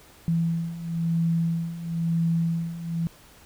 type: beating tone pair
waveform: sine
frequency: 165.8 / 166.8 Hz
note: E3 / E3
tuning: +10 / +21 cents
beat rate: 1 Hz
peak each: -28 / -24 dBFS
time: 0.28-3.07 s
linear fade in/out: 0 ms
effects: pink hiss -52 dBFS RMS until 3.45 s